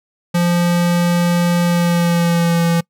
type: tone with pitch glide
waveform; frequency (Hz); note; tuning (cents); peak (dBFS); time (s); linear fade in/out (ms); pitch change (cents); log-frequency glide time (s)
square; 173.8 to 168.95; F3 to E3; -8 to +43; -13; 0.34-2.81; 10; -49; 1.64-2.63
effects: noise-tail reverb RT60 0.1 s tail -24 dB re dry